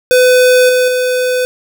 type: tone with level steps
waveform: square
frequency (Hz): 503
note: B4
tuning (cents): +32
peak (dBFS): -6 / -9 / -12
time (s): 0.11-1.45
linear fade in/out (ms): 0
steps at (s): 0.69 / 0.88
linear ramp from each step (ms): 2
effects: none